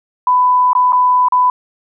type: tone with dropouts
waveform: sine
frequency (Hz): 998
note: B5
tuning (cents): +18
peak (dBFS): -8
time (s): 0.27-1.5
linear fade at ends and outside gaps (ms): 2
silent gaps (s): 0.732-0.751 / 0.923-0.93 / 1.285-1.322
effects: none